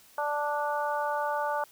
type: harmonic tone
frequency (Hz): 293.7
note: D4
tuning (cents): 0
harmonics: 2 / 3 / 4 / 5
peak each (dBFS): -32 / -30 / -35 / -36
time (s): 0.18-1.64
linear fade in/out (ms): 2
effects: white hiss -57 dBFS RMS until 1.71 s